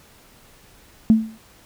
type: tone with exponential decay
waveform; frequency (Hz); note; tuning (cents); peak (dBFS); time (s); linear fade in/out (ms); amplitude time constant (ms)
sine; 221.2; A3; +9; -6; 1.1-1.38; 0; 59
effects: tanh soft clip ceiling -2 dBFS + pink hiss -51 dBFS RMS until 1.65 s